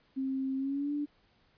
sine tone with pitch glide, 266.3 to 292.1 Hz, C4 to D4, +31 to -9 cents, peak -30 dBFS, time 0.16-1.06 s, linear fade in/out 20 ms, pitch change +160 cents, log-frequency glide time 0.57-0.93 s, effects pink hiss -68 dBFS RMS until 1.57 s + resampled to 11025 Hz

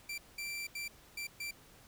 sawtooth tone bursts at uneven times, 2349 Hz, D7, in tune, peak -35 dBFS, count 5, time 0.09-0.18 / 0.38-0.67 / 0.75-0.88 / 1.17-1.27 / 1.4-1.51 s, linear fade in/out 5 ms, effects pink hiss -60 dBFS RMS until 1.87 s

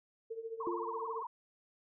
sine tone with tremolo, 452.2 Hz, A4, 47 cents sharp, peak -36 dBFS, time 0.3-1.23 s, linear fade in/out 10 ms, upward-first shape triangle, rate 14 Hz, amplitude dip 85%
sine tone with vibrato, 1011 Hz, B5, 40 cents sharp, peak -38 dBFS, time 0.6-1.27 s, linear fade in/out 5 ms, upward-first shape triangle, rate 18 Hz, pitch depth 210 cents each way
sine tone with exponential decay, 347.6 Hz, F4, 8 cents flat, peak -32 dBFS, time 0.67-1.23 s, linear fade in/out 1 ms, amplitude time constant 120 ms
effects none

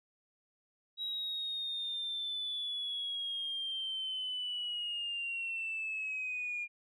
sine linear sweep, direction down, 3859 to 2409 Hz, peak -34 dBFS, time 0.97-6.68 s, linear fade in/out 50 ms, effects tanh soft clip ceiling -30 dBFS

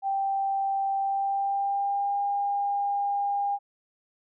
sine tone with pitch glide, 784 to 806 Hz, G5 to G5, 0 to +48 cents, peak -24 dBFS, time 0.02-3.59 s, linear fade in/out 50 ms, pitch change +48 cents, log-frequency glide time 0.99-2.2 s, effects none

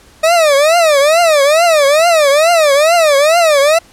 40% pulse tone with vibrato, 620 Hz, D#5, 6 cents flat, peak -6 dBFS, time 0.23-3.79 s, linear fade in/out 10 ms, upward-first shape triangle, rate 2.3 Hz, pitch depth 230 cents each way, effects pink hiss -44 dBFS RMS until 3.92 s + low-pass 11000 Hz 12 dB/octave

